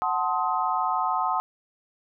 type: chord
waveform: sine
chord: F# diminished seventh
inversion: none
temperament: equal with one note detuned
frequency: 740 / 880 / 1046.5 / 1261.9 Hz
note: F#5 / A5 / C6 / Eb6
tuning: 0 / 0 / 0 / +24 cents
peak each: -28 dBFS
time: 0.02-1.4 s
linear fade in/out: 0 ms
effects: none